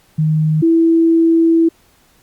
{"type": "tone pair in turn", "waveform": "sine", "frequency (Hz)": [155.56, 329.6], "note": ["D#3", "E4"], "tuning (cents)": [0, 0], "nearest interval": "octave + minor second", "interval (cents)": 1300, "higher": "second", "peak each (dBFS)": [-11, -8], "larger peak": "second", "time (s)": [[0.18, 0.62], [0.62, 1.69]], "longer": "second", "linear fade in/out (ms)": 10, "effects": ["pink hiss -53 dBFS RMS until 2.22 s", "Opus 48 kbps"]}